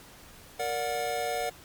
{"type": "chord", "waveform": "square", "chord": "Bb augmented", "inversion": "none", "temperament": "just", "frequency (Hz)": [466.2, 582.7, 728.4], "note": ["Bb4", "D5", "F#5"], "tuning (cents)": [0, -14, -27], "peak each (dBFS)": [-35, -35, -32], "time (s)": [0.59, 1.5], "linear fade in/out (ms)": 10, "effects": ["pink hiss -51 dBFS RMS until 1.64 s", "MP3 96 kbps"]}